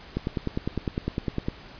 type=click train; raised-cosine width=3 ms; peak=-13 dBFS; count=14; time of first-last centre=0.17-1.484 s; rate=9.89 Hz; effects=pink hiss -46 dBFS RMS until 1.79 s + resampled to 11025 Hz